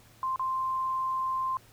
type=tone with dropouts; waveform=sine; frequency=1046.5 Hz; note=C6; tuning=in tune; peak=-27 dBFS; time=0.23-1.57 s; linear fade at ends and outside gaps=1 ms; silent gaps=0.36-0.395 s; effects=added 111 Hz sine -59 dBFS peak until 1.72 s + pink hiss -58 dBFS RMS until 1.72 s